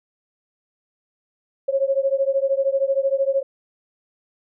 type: beating tone pair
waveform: sine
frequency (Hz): 539 / 552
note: C#5 / C#5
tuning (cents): -49 / -7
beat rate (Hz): 13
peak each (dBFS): -20 / -21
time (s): 1.68-3.43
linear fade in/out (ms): 10
effects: none